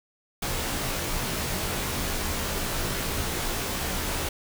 pink noise with comb filter, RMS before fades -29 dBFS, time 0.42-4.29 s, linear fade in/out 5 ms, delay 19 ms, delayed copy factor -0.95, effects none

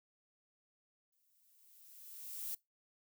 violet noise with exponential growth, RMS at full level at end -40 dBFS, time 1.12-2.55 s, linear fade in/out 5 ms, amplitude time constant 310 ms, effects noise-tail reverb RT60 0.2 s tail -23 dB re dry

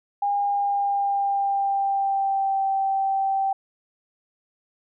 sine tone with pitch glide, 810 to 778.4 Hz, G#5 to G5, -43 to -12 cents, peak -20 dBFS, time 0.22-3.53 s, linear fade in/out 5 ms, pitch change -69 cents, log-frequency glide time 0.35-2.64 s, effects none

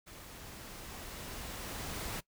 pink noise with level ramp, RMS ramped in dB -51 to -39 dBFS, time 0.06-2.21 s, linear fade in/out 20 ms, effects noise-tail reverb RT60 0.1 s tail -20 dB re dry

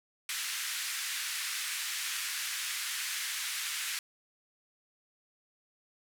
pink band-pass noise, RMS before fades -36 dBFS, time 0.29-3.99 s, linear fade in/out 2 ms, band 1600 to 13000 Hz, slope 24 dB/octave, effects none

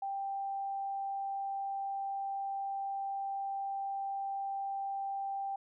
sine tone, 787 Hz, G5, 7 cents sharp, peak -34 dBFS, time 0.02-5.56 s, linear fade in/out 5 ms, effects none

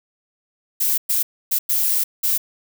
violet noise bursts at uneven times, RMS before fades -19 dBFS, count 5, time 0.8-0.98 / 1.09-1.23 / 1.51-1.59 / 1.69-2.04 / 2.23-2.38 s, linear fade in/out 10 ms, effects none

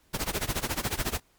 pink noise with tremolo, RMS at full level -27 dBFS, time 0.13-1.2 s, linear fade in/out 20 ms, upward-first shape sine, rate 14 Hz, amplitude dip 90%, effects pink hiss -65 dBFS RMS until 1.38 s + MP3 96 kbps

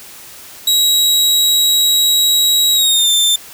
sawtooth tone with pitch glide, 3848 to 3570 Hz, B7 to A7, -46 to +24 cents, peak -7 dBFS, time 0.67-3.36 s, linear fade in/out 5 ms, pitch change -130 cents, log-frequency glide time 2.73-3.1 s, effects white hiss -36 dBFS RMS until 3.53 s

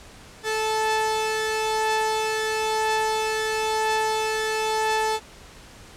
sawtooth tone pair together, 437 / 873 Hz, A4 / A5, -12 / -14 cents, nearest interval octave, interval 1198 cents, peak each -21 dBFS, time 0.43-5.2 s, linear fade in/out 50 ms, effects pink hiss -46 dBFS RMS until 5.96 s + low-pass 9000 Hz 12 dB/octave

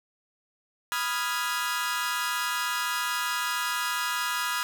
sawtooth chord, F half-diminished seventh, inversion second, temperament equal, 987.8 / 1244.5 / 1396.9 / 1661.2 Hz, Cb6 / Eb6 / F6 / Ab6, 0 / 0 / 0 / 0 cents, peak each -29 dBFS, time 0.92-4.63 s, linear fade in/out 0 ms, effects none

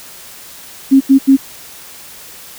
sine tone bursts, 270 Hz, C#4, 45 cents flat, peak -3 dBFS, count 3, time 0.91-1.369 s, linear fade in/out 20 ms, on 97 ms, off 84 ms, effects white hiss -35 dBFS RMS until 2.58 s

